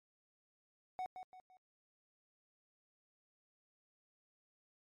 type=tone with echo; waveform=triangle; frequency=742 Hz; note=F#5; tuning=5 cents sharp; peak=-36 dBFS; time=0.99-1.06 s; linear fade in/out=0 ms; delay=170 ms; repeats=3; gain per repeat=-8 dB; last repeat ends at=1.57 s; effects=MP3 64 kbps